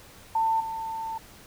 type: tone with level steps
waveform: sine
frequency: 895 Hz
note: A5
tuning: 29 cents sharp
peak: -21 / -30 dBFS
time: 0.35-1.18 s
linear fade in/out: 5 ms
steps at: 0.6 s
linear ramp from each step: 5 ms
effects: pink hiss -50 dBFS RMS until 1.46 s

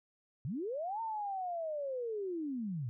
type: linear two-way sweep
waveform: sine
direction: up then down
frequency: 110 to 917 to 110 Hz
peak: -35 dBFS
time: 0.45-2.89 s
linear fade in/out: 0 ms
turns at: 1.01 s
effects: none

